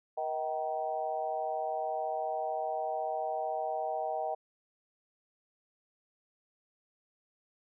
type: harmonic tone with a mistuned harmonic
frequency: 157.9 Hz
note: D#3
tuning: 26 cents sharp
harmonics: 3 / 4 / 5 / 6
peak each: -41 / -35 / -34 / -45 dBFS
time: 0.17-4.35 s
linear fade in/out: 10 ms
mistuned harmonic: 5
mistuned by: -40 cents
effects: none